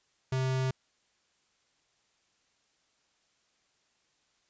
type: tone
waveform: square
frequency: 130.81 Hz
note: C3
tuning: in tune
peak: -28 dBFS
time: 0.32-0.71 s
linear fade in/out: 5 ms
effects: white hiss -72 dBFS RMS until 4.49 s + resampled to 16000 Hz